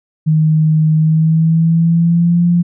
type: tone with pitch glide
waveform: sine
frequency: 156.3 to 173.43 Hz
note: D#3 to F3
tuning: +8 to -12 cents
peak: -8 dBFS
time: 0.26-2.63 s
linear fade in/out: 20 ms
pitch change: +180 cents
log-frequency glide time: 0.95-2.45 s
effects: none